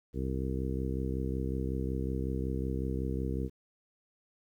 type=harmonic tone; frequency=65.41 Hz; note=C2; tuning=in tune; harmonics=1 / 2 / 3 / 4 / 5 / 6 / 7; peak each=-34 / -37 / -39 / -40 / -41 / -42 / -42 dBFS; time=0.13-3.5 s; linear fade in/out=50 ms; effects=11-bit